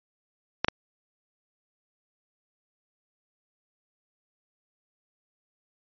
clicks, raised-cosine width 0.3 ms, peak -6 / -6 dBFS, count 2, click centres 0.646 / 0.684 s, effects resampled to 11025 Hz

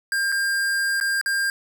square tone with dropouts, 1601 Hz, G6, 36 cents sharp, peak -21 dBFS, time 0.12-1.5 s, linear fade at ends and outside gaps 1 ms, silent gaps 0.319-0.323 / 1.001-1.011 / 1.213-1.26 s, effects none

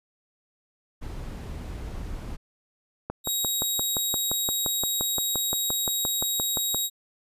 brown noise, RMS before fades -35 dBFS, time 1.01-2.37 s, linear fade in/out 20 ms
click train, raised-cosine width 1 ms, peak -16 dBFS, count 22, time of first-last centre 3.1-6.746 s, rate 5.76 Hz
10% pulse tone, 3800 Hz, A#7, 33 cents sharp, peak -16 dBFS, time 3.24-6.9 s, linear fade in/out 50 ms
effects resampled to 32000 Hz

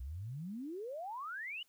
sine exponential sweep, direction up, 59.2 to 3021 Hz, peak -40 dBFS, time 0-1.63 s, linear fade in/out 5 ms, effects white hiss -73 dBFS RMS until 1.68 s

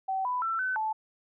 sine tone with pitch steps, 766 / 995 / 1339 / 1516 / 872 Hz, G5 / B5 / E6 / F#6 / A5, -40 / +13 / +27 / +42 / -16 cents, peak -27 dBFS, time 0.08-0.93 s, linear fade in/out 10 ms, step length 170 ms, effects none

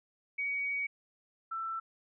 sine tone pair in turn, 2254 / 1333.7 Hz, C#7 / E6, +28 / +20 cents, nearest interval major sixth, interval 908 cents, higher first, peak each -31 / -34 dBFS, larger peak first, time 0.38-0.87 / 1.51-1.8 s, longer first, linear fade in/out 10 ms, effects none

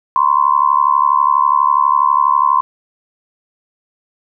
sine tone with amplitude modulation, 1038 Hz, C6, 14 cents flat, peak -5 dBFS, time 0.16-2.61 s, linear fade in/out 0 ms, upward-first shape sine, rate 72.2 Hz, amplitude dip 100%, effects none

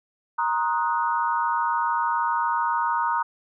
sine tone cluster, 937 / 1057 / 1250 / 1474 Hz, A#5 / C6 / D#6 / F#6, +9 / +17 / +8 / -7 cents, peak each -23 / -31 / -27 / -31 dBFS, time 0.38-3.23 s, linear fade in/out 10 ms, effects none

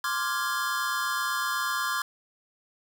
square chord, D half-diminished seventh, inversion third, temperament equal, 1046.5 / 1174.7 / 1396.9 / 1661.2 Hz, C6 / D6 / F6 / Ab6, 0 / 0 / 0 / 0 cents, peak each -33 dBFS, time 0.04-2.02 s, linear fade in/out 2 ms, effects none

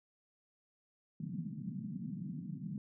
pink band-pass noise, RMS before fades -42 dBFS, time 1.2-2.78 s, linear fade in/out 2 ms, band 140 to 240 Hz, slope 48 dB/octave, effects none

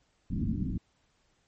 white low-pass noise, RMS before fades -31 dBFS, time 0.3-0.78 s, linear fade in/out 5 ms, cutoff 270 Hz, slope 48 dB/octave, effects pink hiss -71 dBFS RMS until 1.47 s + MP3 32 kbps

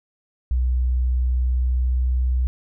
sine tone with pitch glide, 62.4 to 62.83 Hz, B1 to B1, +19 to +30 cents, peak -17 dBFS, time 0.51-2.47 s, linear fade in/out 0 ms, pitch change +11 cents, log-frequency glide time 1.26-2.16 s, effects none

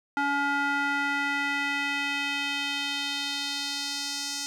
square tone with band-pass filter sweep, 283 Hz, C#4, 36 cents sharp, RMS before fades -29 dBFS, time 0.17-4.46 s, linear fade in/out 0 ms, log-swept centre 1200 to 5800 Hz, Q 2, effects none

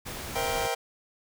pink noise, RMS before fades -37 dBFS, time 0.05-0.68 s, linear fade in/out 20 ms
sawtooth chord, C dominant seventh, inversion third, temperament just, 470.9 / 523.3 / 654.1 / 784.9 Hz, Bb4 / C5 / E5 / G5, +18 / 0 / -14 / +2 cents, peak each -28 / -31 / -31 / -27 dBFS, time 0.35-0.75 s, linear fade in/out 10 ms
effects none

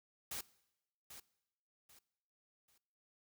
white noise with echo, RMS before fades -43 dBFS, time 0.31-0.41 s, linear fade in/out 5 ms, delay 790 ms, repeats 3, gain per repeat -10 dB, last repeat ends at 2.78 s, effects noise-tail reverb RT60 0.9 s tail -21 dB re dry

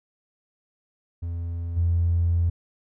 triangle tone with level steps, 85.2 Hz, F2, 42 cents flat, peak -25 / -15 dBFS, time 1.22-2.5 s, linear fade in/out 10 ms, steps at 1.76 s, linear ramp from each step 20 ms, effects tanh soft clip ceiling -16 dBFS

